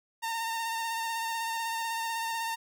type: tone with vibrato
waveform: sawtooth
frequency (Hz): 912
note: A#5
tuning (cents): -38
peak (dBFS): -27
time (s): 0.22-2.56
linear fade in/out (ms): 20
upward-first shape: triangle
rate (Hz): 16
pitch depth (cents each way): 29
effects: none